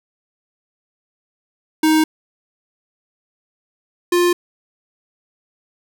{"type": "tone pair in turn", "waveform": "square", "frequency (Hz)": [313.3, 351.7], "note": ["D#4", "F4"], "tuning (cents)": [12, 12], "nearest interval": "major second", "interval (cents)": 200, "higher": "second", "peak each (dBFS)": [-12, -13], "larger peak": "first", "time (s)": [[1.83, 2.04], [4.12, 4.33]], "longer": "neither", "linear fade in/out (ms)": 5, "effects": []}